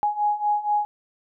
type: beating tone pair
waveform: sine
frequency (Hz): 830.6 / 834.8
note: G#5 / G#5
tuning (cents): 0 / +9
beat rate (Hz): 4.2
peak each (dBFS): -25 / -22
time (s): 0.03-0.85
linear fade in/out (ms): 0
effects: none